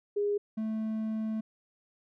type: tone pair in turn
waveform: sine / triangle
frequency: 410 / 219.1 Hz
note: G#4 / A3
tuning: -22 / -7 cents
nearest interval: major seventh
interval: 1085 cents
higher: first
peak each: -26 / -28 dBFS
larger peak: first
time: 0.16-0.38 / 0.57-1.41 s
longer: second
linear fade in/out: 10 ms
effects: none